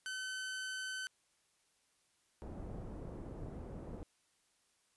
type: tone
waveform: sawtooth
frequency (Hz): 1524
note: G6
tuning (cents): -49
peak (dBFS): -36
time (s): 0.06-1.07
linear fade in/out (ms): 0
type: low-pass noise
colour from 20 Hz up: pink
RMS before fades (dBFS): -46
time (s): 2.42-4.03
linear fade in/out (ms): 0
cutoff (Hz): 550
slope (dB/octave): 12
effects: white hiss -75 dBFS RMS until 4.96 s + resampled to 24000 Hz